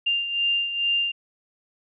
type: beating tone pair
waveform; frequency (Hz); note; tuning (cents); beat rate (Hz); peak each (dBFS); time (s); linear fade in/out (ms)
sine; 2794 / 2796.3; F7 / F7; 0 / +2; 2.3; -22 / -29; 0.06-1.12; 10
effects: none